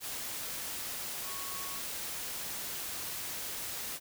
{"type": "tone in noise", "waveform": "sine", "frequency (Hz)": 1106, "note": "C#6", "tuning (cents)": -4, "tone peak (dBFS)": -46, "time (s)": [1.23, 1.82], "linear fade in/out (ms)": 50, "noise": "white", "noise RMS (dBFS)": -39, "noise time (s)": [0, 4], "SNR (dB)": -10, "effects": []}